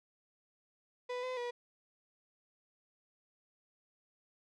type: tone with pitch steps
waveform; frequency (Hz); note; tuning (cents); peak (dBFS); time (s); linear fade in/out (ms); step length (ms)
35% pulse; 495.8 / 509 / 483.7; B4 / C5 / B4; +7 / -48 / -36; -35; 1.09-1.51; 10; 140
effects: low-pass 4000 Hz 12 dB/octave